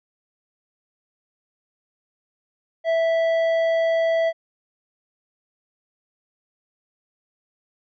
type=tone with tanh clipping; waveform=sine; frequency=658 Hz; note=E5; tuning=3 cents flat; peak=-19 dBFS; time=2.84-4.33 s; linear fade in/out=50 ms; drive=9 dB; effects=none